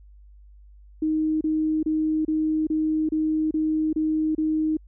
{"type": "tone bursts", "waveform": "sine", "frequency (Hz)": 312, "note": "D#4", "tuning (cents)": 5, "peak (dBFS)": -20, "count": 9, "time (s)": [1.02, 4.77], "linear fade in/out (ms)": 5, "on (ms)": 390, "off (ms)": 30, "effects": ["added 50 Hz sine -46 dBFS peak until 4.87 s"]}